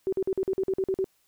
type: tone bursts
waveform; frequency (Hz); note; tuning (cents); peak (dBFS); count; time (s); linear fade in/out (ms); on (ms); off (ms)
sine; 381.9; G4; -45; -23; 10; 0.07-1.043; 0; 55; 47
effects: white hiss -68 dBFS RMS until 1.27 s